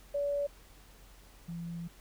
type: tone pair in turn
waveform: sine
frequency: 572 / 169.52 Hz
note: D5 / E3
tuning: -46 / +49 cents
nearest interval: octave + major sixth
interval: 2105 cents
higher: first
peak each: -29 / -37 dBFS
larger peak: first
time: 0.14-0.47 / 1.48-1.88 s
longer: second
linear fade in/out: 10 ms
effects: added 45 Hz sine -56 dBFS peak until 2 s + pink hiss -59 dBFS RMS until 2 s